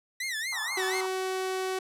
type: tone with vibrato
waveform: sawtooth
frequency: 1920 Hz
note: B6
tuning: 49 cents flat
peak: -27 dBFS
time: 0.2-1.01 s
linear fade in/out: 5 ms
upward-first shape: sine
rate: 4.2 Hz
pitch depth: 190 cents each way
type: band-pass noise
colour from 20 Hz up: white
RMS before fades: -41 dBFS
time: 0.52-1.07 s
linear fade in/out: 10 ms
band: 840 to 1200 Hz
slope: 48 dB/octave
type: tone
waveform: sawtooth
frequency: 375.9 Hz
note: F#4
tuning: 27 cents sharp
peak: -25 dBFS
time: 0.77-1.79 s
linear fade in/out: 5 ms
effects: low-pass 12000 Hz 12 dB/octave